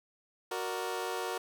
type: chord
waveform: 20% pulse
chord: Gb augmented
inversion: none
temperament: equal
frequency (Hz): 370 / 466.2 / 587.3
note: Gb4 / Bb4 / D5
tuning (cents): 0 / 0 / 0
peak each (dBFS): -32 / -32 / -38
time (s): 0.51-1.38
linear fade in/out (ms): 5
effects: none